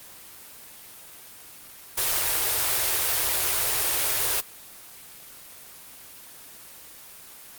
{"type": "band-stop noise", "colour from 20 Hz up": "white", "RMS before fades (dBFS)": -24, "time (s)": [1.97, 4.41], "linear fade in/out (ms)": 10, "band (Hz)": [140, 320], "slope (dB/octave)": 96, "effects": ["white hiss -45 dBFS RMS until 7.58 s", "Opus 24 kbps"]}